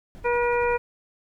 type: noise with tremolo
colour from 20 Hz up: brown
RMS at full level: -39 dBFS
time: 0.15-0.78 s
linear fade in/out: 0 ms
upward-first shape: sine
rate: 11 Hz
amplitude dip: 50%
type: harmonic tone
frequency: 480.9 Hz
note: B4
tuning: 46 cents flat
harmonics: 1 / 2 / 3 / 4 / 5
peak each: -22 / -26 / -31 / -35 / -31 dBFS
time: 0.24-0.78 s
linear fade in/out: 20 ms
effects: none